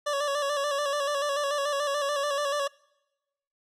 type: tone with vibrato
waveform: 25% pulse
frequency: 572 Hz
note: D5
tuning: 46 cents flat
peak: -22 dBFS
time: 0.06-2.68 s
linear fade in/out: 10 ms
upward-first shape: square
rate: 6.9 Hz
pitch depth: 44 cents each way
effects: noise-tail reverb RT60 1.0 s tail -26 dB re dry + low-pass 9000 Hz 12 dB/octave